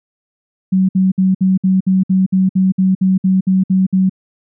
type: tone bursts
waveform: sine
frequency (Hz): 188.4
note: F#3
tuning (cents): +32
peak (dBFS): -9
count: 15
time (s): 0.72-4.096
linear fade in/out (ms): 10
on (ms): 170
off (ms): 59
effects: none